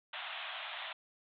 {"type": "band-pass noise", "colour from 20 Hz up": "white", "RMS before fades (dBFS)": -43, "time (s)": [0.13, 0.93], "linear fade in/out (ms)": 5, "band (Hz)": [610, 3700], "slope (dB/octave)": 96, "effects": []}